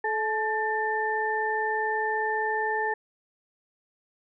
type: tone cluster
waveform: sine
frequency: 433.8 / 863 / 1788 Hz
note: A4 / A5 / A6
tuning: -25 / -34 / +27 cents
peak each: -30 / -28 / -29 dBFS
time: 0.04-2.94 s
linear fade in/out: 5 ms
effects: none